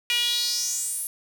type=tone with high-pass filter sweep; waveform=sawtooth; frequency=480.2 Hz; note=B4; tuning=49 cents flat; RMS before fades=-26 dBFS; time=0.1-1.07 s; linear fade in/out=0 ms; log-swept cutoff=2600 to 11000 Hz; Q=4.7; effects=8-bit